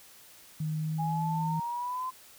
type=tone with pitch glide; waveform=sine; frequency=155.56 to 161.23 Hz; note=D#3 to E3; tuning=0 to -38 cents; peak=-29 dBFS; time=0.6-1.6 s; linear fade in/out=5 ms; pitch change=+62 cents; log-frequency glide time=0.79-1.24 s
type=exponential sweep; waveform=sine; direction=up; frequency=819 to 1035 Hz; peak=-31 dBFS; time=0.98-2.11 s; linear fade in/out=20 ms
effects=white hiss -54 dBFS RMS until 2.38 s